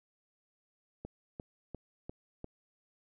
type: click train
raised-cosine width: 2 ms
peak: -28 dBFS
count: 5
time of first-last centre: 1.05-2.444 s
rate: 2.87 Hz
effects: none